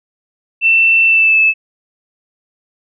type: tone with pitch glide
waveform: sine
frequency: 2678 to 2615 Hz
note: E7 to E7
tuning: +27 to -15 cents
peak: -7 dBFS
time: 0.61-1.54 s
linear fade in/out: 50 ms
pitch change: -42 cents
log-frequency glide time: 1.06-1.39 s
effects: none